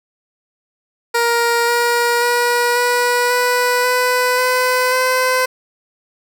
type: tone with pitch steps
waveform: 15% pulse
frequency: 470 / 475.7 / 481.5 / 487.4 / 493.4 / 499.4 / 505.5 / 511.7 Hz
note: A#4 / A#4 / B4 / B4 / B4 / B4 / B4 / C5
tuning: +14 / +35 / -44 / -23 / -2 / +19 / +40 / -39 cents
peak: -7 dBFS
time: 1.14-5.46 s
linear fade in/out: 10 ms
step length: 540 ms
effects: none

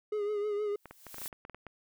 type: tone with vibrato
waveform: triangle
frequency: 416 Hz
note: G#4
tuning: 3 cents sharp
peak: -28 dBFS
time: 0.12-0.76 s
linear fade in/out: 5 ms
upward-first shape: triangle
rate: 6.4 Hz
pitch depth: 50 cents each way
type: noise with exponential growth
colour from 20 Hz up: blue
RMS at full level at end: -38 dBFS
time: 0.72-1.28 s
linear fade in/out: 1 ms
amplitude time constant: 120 ms
type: clicks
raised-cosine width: 0.5 ms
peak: -30 dBFS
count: 12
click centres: 0.857 / 0.91 / 1.067 / 1.144 / 1.183 / 1.217 / 1.259 / 1.328 / 1.451 / 1.497 / 1.546 / 1.667 s
effects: none

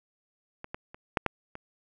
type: clicks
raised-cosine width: 0.5 ms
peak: -24 / -20 / -29 / -9 / -10 / -25 dBFS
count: 6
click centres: 0.644 / 0.745 / 0.945 / 1.172 / 1.263 / 1.554 s
effects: none

